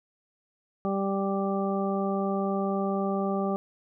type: harmonic tone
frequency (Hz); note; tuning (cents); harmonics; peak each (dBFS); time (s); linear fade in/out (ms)
196; G3; 0; 1 / 2 / 3 / 4 / 6; -28 / -31 / -33 / -34 / -36; 0.85-3.56; 0
effects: none